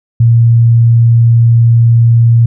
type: tone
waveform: sine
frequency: 116.54 Hz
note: A#2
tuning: in tune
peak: -3 dBFS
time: 0.2-2.46 s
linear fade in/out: 5 ms
effects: none